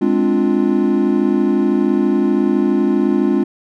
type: chord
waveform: triangle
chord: D half-diminished seventh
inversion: second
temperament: equal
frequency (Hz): 207.7 / 261.6 / 293.7 / 349.2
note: Ab3 / C4 / D4 / F4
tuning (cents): 0 / 0 / 0 / 0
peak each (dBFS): -16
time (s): 0.01-3.44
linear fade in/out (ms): 10
effects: none